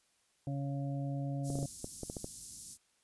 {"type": "harmonic tone", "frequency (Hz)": 139.2, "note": "C#3", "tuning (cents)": 8, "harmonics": [1, 2, 4, 5], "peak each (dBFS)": [-35, -41, -47, -49], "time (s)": [0.47, 1.66], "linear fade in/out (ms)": 2}
{"type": "band-stop noise", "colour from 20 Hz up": "white", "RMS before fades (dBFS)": -45, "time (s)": [1.43, 2.78], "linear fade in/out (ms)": 50, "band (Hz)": [240, 5400], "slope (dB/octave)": 24}
{"type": "clicks", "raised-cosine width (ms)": 2, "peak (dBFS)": -26, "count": 9, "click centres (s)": [1.502, 1.555, 1.588, 1.629, 1.844, 2.033, 2.099, 2.168, 2.244]}
{"effects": ["white hiss -73 dBFS RMS until 3.03 s", "resampled to 24000 Hz"]}